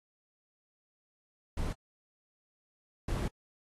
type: noise bursts at uneven times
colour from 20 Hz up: brown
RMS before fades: -33 dBFS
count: 2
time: 1.57-1.73 / 3.08-3.28 s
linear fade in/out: 5 ms
effects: AAC 32 kbps